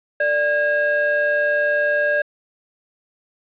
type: ring-modulated tone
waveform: triangle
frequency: 520 Hz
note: C5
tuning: 11 cents flat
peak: -11 dBFS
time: 0.2-2.22 s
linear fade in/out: 5 ms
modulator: 1110 Hz
effects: resampled to 8000 Hz + 8-bit